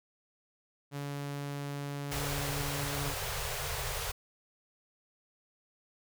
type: tone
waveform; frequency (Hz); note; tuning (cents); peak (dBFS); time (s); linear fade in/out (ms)
sawtooth; 142.4; C#3; +47; -32; 0.91-3.15; 50
type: band-stop noise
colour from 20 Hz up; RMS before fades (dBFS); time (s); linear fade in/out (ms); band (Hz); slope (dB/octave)
pink; -36; 2.11-4.12; 10; 150 to 400; 96
effects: none